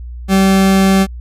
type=tone; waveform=40% pulse; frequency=192.7 Hz; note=G3; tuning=29 cents flat; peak=-7 dBFS; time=0.28-1.07 s; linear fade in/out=50 ms; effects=added 60 Hz sine -25 dBFS peak until 1.2 s + resampled to 32000 Hz